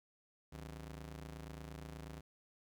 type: ring-modulated tone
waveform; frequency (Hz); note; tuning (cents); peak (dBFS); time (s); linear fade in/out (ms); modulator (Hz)
sawtooth; 110; A2; 0; -40; 0.52-2.21; 10; 40.8
effects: 13-bit